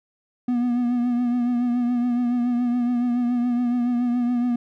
triangle tone with vibrato, 243 Hz, B3, 28 cents flat, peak -17 dBFS, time 0.48-4.56 s, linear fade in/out 5 ms, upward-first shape triangle, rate 7.1 Hz, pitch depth 44 cents each way, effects none

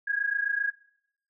sine tone pair together, 1633.6 / 1661.2 Hz, G#6 / G#6, -29 / 0 cents, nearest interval unison, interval 29 cents, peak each -28 dBFS, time 0.07-0.71 s, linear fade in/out 10 ms, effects noise-tail reverb RT60 0.7 s tail -20 dB re dry

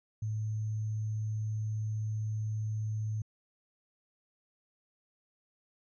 sine tone with sample-and-hold, 108.1 Hz, A2, 30 cents flat, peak -31 dBFS, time 0.22-3.22 s, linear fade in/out 5 ms, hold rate 6300 Hz, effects resampled to 16000 Hz

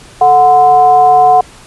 sine tone with frequency modulation, 734 Hz, F#5, 14 cents flat, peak -3 dBFS, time 0.21-1.41 s, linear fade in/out 5 ms, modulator 294 Hz, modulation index 0.48, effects pink hiss -37 dBFS RMS until 1.66 s + resampled to 24000 Hz

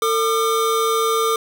square tone pair together, 450 / 1202.3 Hz, A4 / D6, +39 / +40 cents, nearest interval octave + perfect fourth, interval 1701 cents, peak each -20 dBFS, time 0.02-1.36 s, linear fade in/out 2 ms, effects none

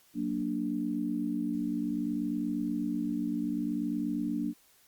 sine chord, Gb augmented, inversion none, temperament equal, 185 / 233.1 / 293.7 Hz, Gb3 / Bb3 / D4, 0 / 0 / 0 cents, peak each -37 / -33 / -32 dBFS, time 0.14-4.54 s, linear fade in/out 50 ms, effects white hiss -63 dBFS RMS until 4.87 s + Opus 48 kbps

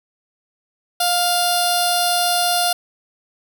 10% pulse tone with notch filter, 703 Hz, F5, 11 cents sharp, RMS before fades -18 dBFS, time 1-2.73 s, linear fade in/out 5 ms, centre 2000 Hz, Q 0.55, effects 8-bit

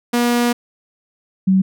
sawtooth / sine tone pair in turn, 240.2 / 189.75 Hz, B3 / F#3, -48 / +44 cents, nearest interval major third, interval 408 cents, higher first, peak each -10 dBFS, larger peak neither, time 0.13-0.53 / 1.47-1.62 s, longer first, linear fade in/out 10 ms, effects none

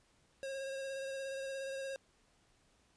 square tone with vibrato, 540 Hz, C#5, 45 cents flat, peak -40 dBFS, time 0.43-1.96 s, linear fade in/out 0 ms, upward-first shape square, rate 17 Hz, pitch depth 15 cents each way, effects pink hiss -71 dBFS RMS until 2.96 s + resampled to 22050 Hz

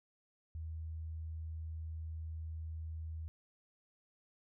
sine tone, 80 Hz, D#2, 49 cents sharp, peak -40 dBFS, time 0.55-3.28 s, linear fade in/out 0 ms, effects none

